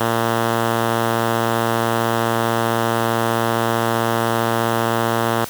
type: tone with low-pass filter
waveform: 5% pulse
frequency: 115.4 Hz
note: A#2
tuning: 17 cents flat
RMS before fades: -19 dBFS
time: 0-5.45 s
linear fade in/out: 5 ms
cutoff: 2900 Hz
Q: 0.66
effects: white hiss -34 dBFS RMS until 5.49 s + high-pass 60 Hz 12 dB/octave